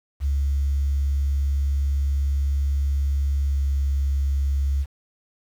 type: tone with pitch glide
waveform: sine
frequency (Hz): 69.9 to 69.26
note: C#2 to C#2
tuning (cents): +15 to -1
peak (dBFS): -18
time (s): 0.2-4.86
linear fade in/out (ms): 50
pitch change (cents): -16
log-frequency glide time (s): 3.44-3.63
effects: tanh soft clip ceiling -15 dBFS + 8-bit